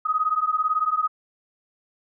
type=beating tone pair; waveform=sine; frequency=1247 / 1265 Hz; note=D#6 / D#6; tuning=+3 / +28 cents; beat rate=18 Hz; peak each=-23 dBFS; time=0.05-1.08 s; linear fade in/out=10 ms; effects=none